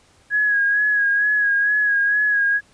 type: tone with vibrato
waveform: sine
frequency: 1661.2 Hz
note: G#6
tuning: in tune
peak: -15 dBFS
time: 0.3-2.61 s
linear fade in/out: 50 ms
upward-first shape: sine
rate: 2.2 Hz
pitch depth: 37 cents each way
effects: pink hiss -55 dBFS RMS until 2.73 s + resampled to 22050 Hz